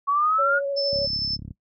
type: linear sweep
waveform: sine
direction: up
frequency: 1108.7 to 1449 Hz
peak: -18 dBFS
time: 0.07-0.6 s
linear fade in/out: 20 ms
type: tone with vibrato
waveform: sine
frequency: 559 Hz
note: C#5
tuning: 14 cents sharp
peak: -23 dBFS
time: 0.38-1.07 s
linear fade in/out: 20 ms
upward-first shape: square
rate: 13 Hz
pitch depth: 13 cents each way
type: tone with tremolo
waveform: sine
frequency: 5274 Hz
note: E8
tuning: in tune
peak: -23 dBFS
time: 0.76-1.37 s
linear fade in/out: 20 ms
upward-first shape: sine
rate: 11 Hz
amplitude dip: 25%
type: click train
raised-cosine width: 5 ms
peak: -23 dBFS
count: 21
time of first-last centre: 0.93-1.508 s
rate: 34.6 Hz
effects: noise-tail reverb RT60 0.1 s tail -20 dB re dry + high-pass 60 Hz 12 dB/octave